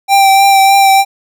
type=tone with vibrato; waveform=square; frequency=784 Hz; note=G5; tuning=in tune; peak=-5 dBFS; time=0.08-1.05 s; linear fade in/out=50 ms; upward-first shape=triangle; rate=3.3 Hz; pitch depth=21 cents each way; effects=none